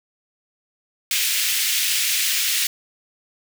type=high-pass noise; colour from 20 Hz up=pink; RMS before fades=-21 dBFS; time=1.11-2.67 s; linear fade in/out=2 ms; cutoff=2200 Hz; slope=24 dB/octave; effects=none